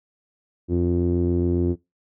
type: tone with low-pass filter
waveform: sawtooth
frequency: 87.31 Hz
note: F2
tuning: in tune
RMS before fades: -21 dBFS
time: 0.68-1.76 s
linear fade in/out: 50 ms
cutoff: 330 Hz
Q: 5.3
effects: noise-tail reverb RT60 0.2 s tail -20 dB re dry